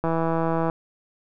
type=click train; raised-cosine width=1 ms; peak=-11 dBFS; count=109; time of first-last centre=0.04-0.699 s; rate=164 Hz; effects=none